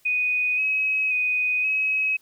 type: tone with pitch steps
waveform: sine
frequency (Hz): 2487 / 2551 / 2494 / 2553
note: D#7 / D#7 / D#7 / D#7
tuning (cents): -1 / +43 / +3 / +44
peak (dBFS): -20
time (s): 0.05-2.17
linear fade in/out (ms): 10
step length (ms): 530
effects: white hiss -61 dBFS RMS until 2.21 s